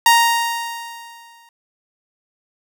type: tone with exponential decay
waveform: sawtooth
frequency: 932.3 Hz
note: A#5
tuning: in tune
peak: -4 dBFS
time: 0.06-1.49 s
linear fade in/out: 2 ms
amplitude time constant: 310 ms
effects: none